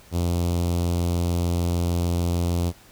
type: tone with notch filter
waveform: sawtooth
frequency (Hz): 86.6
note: F2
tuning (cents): -14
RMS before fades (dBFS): -23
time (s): 0.11-2.73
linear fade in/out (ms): 50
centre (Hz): 1700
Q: 0.56
effects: pink hiss -51 dBFS RMS until 2.91 s